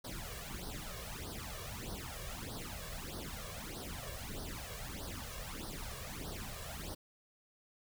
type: noise with flanger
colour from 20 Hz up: pink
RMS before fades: -44 dBFS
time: 0.04-6.95 s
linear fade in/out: 10 ms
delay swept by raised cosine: 0.2 to 1.8 ms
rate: 1.6 Hz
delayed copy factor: +0.85
effects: none